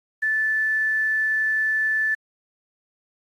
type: tone with quantisation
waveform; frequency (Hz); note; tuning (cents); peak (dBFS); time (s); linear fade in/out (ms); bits
sine; 1751; A6; -9; -19; 0.22-2.15; 10; 8
effects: AAC 32 kbps